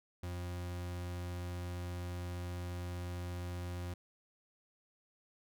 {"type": "tone", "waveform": "40% pulse", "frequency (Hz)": 88.5, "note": "F2", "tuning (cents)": 23, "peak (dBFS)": -38, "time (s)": [0.23, 3.94], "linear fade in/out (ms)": 5, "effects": []}